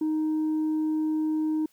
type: tone with tanh clipping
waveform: sine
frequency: 311.1 Hz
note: D#4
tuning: in tune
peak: -24 dBFS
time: 0.01-1.66 s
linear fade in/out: 5 ms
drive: 1 dB
effects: white hiss -65 dBFS RMS until 1.72 s